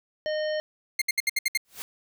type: harmonic tone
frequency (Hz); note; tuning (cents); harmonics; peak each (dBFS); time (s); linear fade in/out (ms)
614; D#5; -23; 1 / 3 / 5 / 7 / 9; -26 / -36 / -40 / -43 / -45; 0.26-0.6; 0
type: tone bursts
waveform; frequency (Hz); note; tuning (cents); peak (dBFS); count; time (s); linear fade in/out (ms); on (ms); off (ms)
sawtooth; 2116; C7; +19; -18; 7; 0.99-1.575; 5; 27; 66
type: noise with exponential growth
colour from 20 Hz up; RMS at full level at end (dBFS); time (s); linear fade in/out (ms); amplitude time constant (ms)
white; -33; 1.65-1.82; 0; 35
effects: none